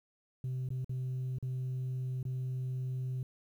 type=tone with dropouts; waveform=sine; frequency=128.7 Hz; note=C3; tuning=28 cents flat; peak=-31 dBFS; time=0.44-3.23 s; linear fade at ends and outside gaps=2 ms; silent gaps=0.689-0.704 / 0.845-0.894 / 1.385-1.426 / 2.229-2.252 s; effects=tanh soft clip ceiling -32 dBFS + 11-bit